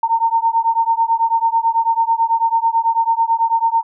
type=beating tone pair; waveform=sine; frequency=909 / 918.1 Hz; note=A#5 / A#5; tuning=-44 / -27 cents; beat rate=9.1 Hz; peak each=-16 dBFS; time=0.03-3.83 s; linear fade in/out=5 ms; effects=none